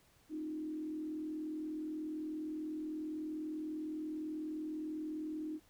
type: tone with frequency modulation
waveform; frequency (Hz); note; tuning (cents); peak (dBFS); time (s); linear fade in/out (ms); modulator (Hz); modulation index
sine; 309.5; D#4; -9; -38; 0.29-5.6; 50; 40; 0.6
effects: pink hiss -68 dBFS RMS until 5.69 s